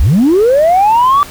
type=linear sweep; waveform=sine; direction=up; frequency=46.25 to 1174.7 Hz; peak=-4 dBFS; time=0-1.23 s; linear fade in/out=0 ms; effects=tanh soft clip ceiling -3 dBFS + pink hiss -31 dBFS RMS until 1.3 s